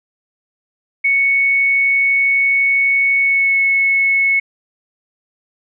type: tone with pitch glide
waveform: sine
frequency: 2217 to 2198 Hz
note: C#7 to C#7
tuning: 0 to -15 cents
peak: -11 dBFS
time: 1.04-4.4 s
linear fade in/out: 10 ms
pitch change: -15 cents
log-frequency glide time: 3.2-3.58 s
effects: none